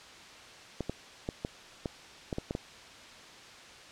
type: clicks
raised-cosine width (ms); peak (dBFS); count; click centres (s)
2; -19; 9; 0.807 / 0.896 / 1.289 / 1.449 / 1.858 / 2.328 / 2.384 / 2.509 / 2.551
effects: white hiss -50 dBFS RMS until 3.91 s + low-pass 5000 Hz 12 dB/octave